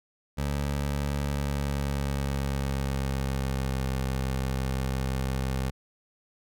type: tone with pitch glide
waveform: 20% pulse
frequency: 71 to 65.86 Hz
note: C#2 to C2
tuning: +42 to +12 cents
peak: -22 dBFS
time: 0.37-5.71 s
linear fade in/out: 20 ms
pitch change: -130 cents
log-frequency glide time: 1.28-3.88 s
effects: none